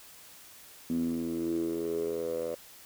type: tone with band-pass filter sweep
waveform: 10% pulse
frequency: 83 Hz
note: E2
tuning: 12 cents sharp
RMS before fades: -32 dBFS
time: 0.9-2.55 s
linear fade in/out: 0 ms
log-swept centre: 240 to 550 Hz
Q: 6.7
effects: white hiss -52 dBFS RMS until 2.85 s